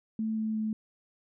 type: tone with pitch steps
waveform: sine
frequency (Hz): 220 / 218.6 / 217.2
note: A3 / A3 / A3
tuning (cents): 0 / -11 / -22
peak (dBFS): -28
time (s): 0.19-0.73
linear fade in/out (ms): 2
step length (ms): 180
effects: none